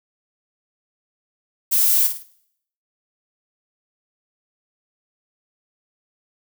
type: noise with echo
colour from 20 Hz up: violet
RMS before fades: -17 dBFS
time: 1.71-2.08 s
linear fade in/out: 20 ms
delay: 53 ms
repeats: 3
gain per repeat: -8 dB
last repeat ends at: 2.239 s
effects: noise-tail reverb RT60 0.7 s tail -20 dB re dry